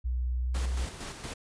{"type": "tone with pitch glide", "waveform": "sine", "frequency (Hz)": [61.74, 63.15], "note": ["B1", "B1"], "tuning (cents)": [0, 39], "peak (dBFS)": -27, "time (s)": [0.04, 0.86], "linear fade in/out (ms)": 20, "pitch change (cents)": 39, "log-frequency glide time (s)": [0.39, 0.62]}
{"type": "noise with tremolo", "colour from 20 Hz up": "pink", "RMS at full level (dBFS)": -39, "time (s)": [0.54, 1.34], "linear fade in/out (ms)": 10, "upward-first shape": "square", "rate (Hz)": 4.3, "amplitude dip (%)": 45}
{"effects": ["resampled to 22050 Hz"]}